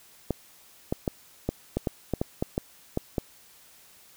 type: clicks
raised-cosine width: 2 ms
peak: -12 dBFS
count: 12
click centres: 0.307 / 0.925 / 1.078 / 1.49 / 1.77 / 1.872 / 2.137 / 2.215 / 2.425 / 2.579 / 2.974 / 3.182 s
effects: white hiss -55 dBFS RMS until 4.16 s